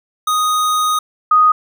square / sine tone pair in turn, 1244.5 / 1244.5 Hz, D#6 / D#6, 0 / 0 cents, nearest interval unison, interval 0 cents, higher neither, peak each -14 / -7 dBFS, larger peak second, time 0.27-0.99 / 1.31-1.52 s, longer first, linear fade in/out 5 ms, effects none

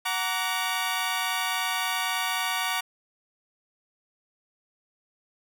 15% pulse chord, Gb augmented, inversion none, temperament equal with one note detuned, 740 / 932.3 / 1151.8 Hz, Gb5 / Bb5 / D6, 0 / 0 / -34 cents, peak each -24 dBFS, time 0.05-2.81 s, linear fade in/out 10 ms, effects none

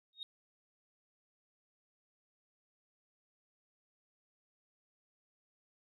sine tone with exponential growth, 3729 Hz, A#7, in tune, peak -36 dBFS, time 0.13-0.23 s, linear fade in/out 1 ms, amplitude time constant 21 ms, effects tanh soft clip ceiling -34 dBFS

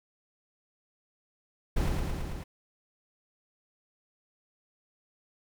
brown noise with echo, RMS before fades -27 dBFS, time 1.76-1.89 s, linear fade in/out 10 ms, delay 110 ms, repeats 5, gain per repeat -2 dB, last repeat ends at 2.44 s, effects none

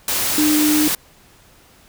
sine tone in noise, 302.6 Hz, D#4, 48 cents flat, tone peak -14 dBFS, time 0.38-0.88 s, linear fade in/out 2 ms, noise white, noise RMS -20 dBFS, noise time 0.08-0.95 s, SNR +3 dB, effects pink hiss -50 dBFS RMS until 1.88 s

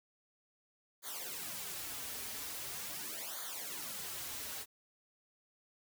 white noise with flanger, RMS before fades -43 dBFS, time 1.02-4.66 s, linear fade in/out 50 ms, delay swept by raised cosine 0.37 to 5.87 ms, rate 0.42 Hz, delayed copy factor -0.95, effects none

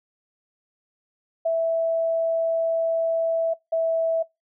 sine tone pair in turn, 658 / 655.1 Hz, E5 / E5, -3 / -11 cents, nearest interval unison, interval 8 cents, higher first, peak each -19 dBFS, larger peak neither, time 1.45-3.54 / 3.72-4.23 s, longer first, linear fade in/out 10 ms, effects noise-tail reverb RT60 0.2 s tail -23 dB re dry

